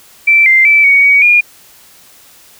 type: tone with pitch steps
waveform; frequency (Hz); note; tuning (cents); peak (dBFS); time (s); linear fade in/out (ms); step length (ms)
sine; 2334 / 2089 / 2319 / 2241 / 2255 / 2426; D7 / C7 / D7 / C#7 / C#7 / D#7; -11 / -3 / -22 / +18 / +29 / -44; -4; 0.27-1.41; 10; 190
effects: white hiss -42 dBFS RMS until 2.59 s

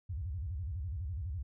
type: tone with vibrato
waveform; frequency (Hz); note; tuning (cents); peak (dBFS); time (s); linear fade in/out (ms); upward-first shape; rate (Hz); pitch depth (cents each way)
sine; 79.1; D#2; +29; -35; 0.09-1.43; 10; square; 12; 290
effects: none

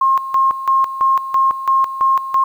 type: tone with tremolo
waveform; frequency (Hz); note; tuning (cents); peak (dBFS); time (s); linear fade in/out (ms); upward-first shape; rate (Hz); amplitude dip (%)
sine; 1070; C6; +38; -10; 0.01-2.44; 5; square; 3; 75
effects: 8-bit

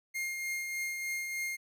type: tone with tremolo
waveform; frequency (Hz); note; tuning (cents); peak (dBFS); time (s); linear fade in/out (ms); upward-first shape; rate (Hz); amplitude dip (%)
45% pulse; 2126; C7; +27; -32; 0.14-1.57; 20; triangle; 3.3; 40
effects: none

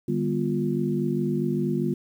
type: tone cluster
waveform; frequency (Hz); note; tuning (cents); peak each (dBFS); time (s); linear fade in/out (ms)
sine; 149.9 / 197.6 / 242.4 / 351.2; D3 / G3 / B3 / F4; +36 / +14 / -32 / +10; -28; 0.08-1.94; 5
effects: 9-bit

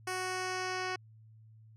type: tone with low-pass filter sweep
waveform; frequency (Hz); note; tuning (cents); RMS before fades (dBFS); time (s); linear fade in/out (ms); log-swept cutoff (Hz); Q
10% pulse; 370; F#4; 0; -36; 0.07-0.96; 5; 10000 to 4500; 1.3
effects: added 110 Hz sine -54 dBFS peak until 1.76 s

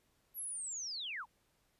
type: linear sweep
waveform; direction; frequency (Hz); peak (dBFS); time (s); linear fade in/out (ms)
sine; down; 11840 to 769; -39; 0.34-1.26; 50
effects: pink hiss -75 dBFS RMS until 1.79 s + resampled to 32000 Hz

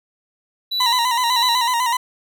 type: tone with tremolo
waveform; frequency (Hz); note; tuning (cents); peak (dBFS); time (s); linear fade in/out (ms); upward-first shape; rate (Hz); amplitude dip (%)
triangle; 3951; B7; 0; -16; 0.71-1.73; 10; sine; 1.7; 75
type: tone with vibrato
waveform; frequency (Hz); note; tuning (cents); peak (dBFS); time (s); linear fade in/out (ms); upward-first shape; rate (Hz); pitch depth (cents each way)
40% pulse; 970; B5; -31; -16; 0.8-1.97; 5; square; 8; 64
effects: none

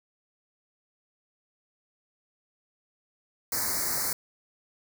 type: band-stop noise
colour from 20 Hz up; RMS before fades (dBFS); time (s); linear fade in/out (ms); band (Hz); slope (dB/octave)
white; -29; 3.52-4.13; 2; 2200 to 4200; 96
effects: none

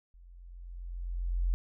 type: tone with level ramp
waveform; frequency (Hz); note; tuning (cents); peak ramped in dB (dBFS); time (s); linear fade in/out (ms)
sine; 43.78; F1; +5; -52 to -24; 0.14-1.54; 0
effects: none

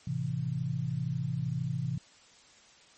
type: chord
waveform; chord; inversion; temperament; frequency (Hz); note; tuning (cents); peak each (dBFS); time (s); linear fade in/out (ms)
sine; A minor; none; just; 110 / 132 / 165; A2 / C3 / E3; 0 / +16 / +2; -38 / -32 / -34; 0.07-1.98; 5
effects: white hiss -58 dBFS RMS until 2.97 s + MP3 32 kbps

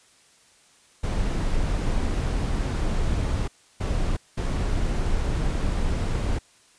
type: noise bursts at uneven times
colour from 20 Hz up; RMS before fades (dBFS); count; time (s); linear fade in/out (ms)
brown; -24; 3; 1.03-3.48 / 3.8-4.17 / 4.37-6.39; 10
effects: white hiss -57 dBFS RMS until 6.78 s + resampled to 22050 Hz

